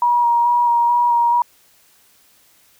sine tone with vibrato, 953 Hz, A#5, 38 cents sharp, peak -12 dBFS, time 0.02-1.42 s, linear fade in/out 2 ms, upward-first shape square, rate 2.3 Hz, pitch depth 14 cents each way, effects white hiss -54 dBFS RMS until 2.79 s

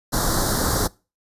pink band-stop noise, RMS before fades -21 dBFS, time 0.12-0.88 s, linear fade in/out 20 ms, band 1700 to 3900 Hz, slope 48 dB/octave, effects noise-tail reverb RT60 0.3 s tail -23 dB re dry + resampled to 32000 Hz

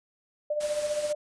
sine tone with tremolo, 597 Hz, D5, 28 cents sharp, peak -24 dBFS, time 0.5-1.15 s, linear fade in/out 5 ms, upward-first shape sine, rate 15 Hz, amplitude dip 60%
white noise, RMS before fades -38 dBFS, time 0.6-1.13 s, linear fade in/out 10 ms
effects resampled to 22050 Hz

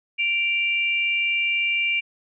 sine tone pair together, 2349 / 2793 Hz, D7 / F7, 0 / -1 cents, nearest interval minor third, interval 299 cents, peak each -21 / -25 dBFS, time 0.18-2.01 s, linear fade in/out 20 ms, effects none

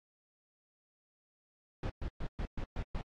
brown noise bursts, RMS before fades -36 dBFS, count 7, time 1.83-3.012 s, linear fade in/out 2 ms, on 66 ms, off 120 ms, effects low-pass 4000 Hz 12 dB/octave + AAC 32 kbps

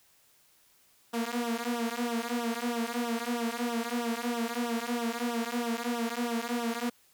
sawtooth tone with flanger, 235.8 Hz, A#3, 20 cents sharp, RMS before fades -32 dBFS, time 1.13-6.9 s, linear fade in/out 10 ms, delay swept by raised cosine 0.43 to 4.63 ms, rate 3.1 Hz, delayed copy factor -0.95, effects white hiss -64 dBFS RMS until 7.13 s

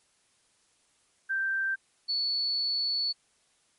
sine tone pair in turn, 1568 / 4435 Hz, G6 / C#8, 0 / 0 cents, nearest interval octave + tritone, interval 1800 cents, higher second, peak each -26 dBFS, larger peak neither, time 1.29-1.76 / 2.08-3.13 s, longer second, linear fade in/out 20 ms, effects white hiss -68 dBFS RMS until 3.78 s + MP3 48 kbps

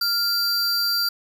square tone pair together, 1396.9 / 4699 Hz, F6 / D8, 0 / 0 cents, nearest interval octave + major sixth, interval 2100 cents, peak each -28 / -21 dBFS, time 0.01-1.09 s, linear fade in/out 5 ms, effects none

